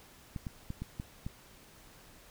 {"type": "clicks", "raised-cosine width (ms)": 5, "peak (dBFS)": -25, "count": 6, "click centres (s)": [0.362, 0.468, 0.704, 0.82, 0.999, 1.265], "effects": ["pink hiss -57 dBFS RMS until 2.3 s"]}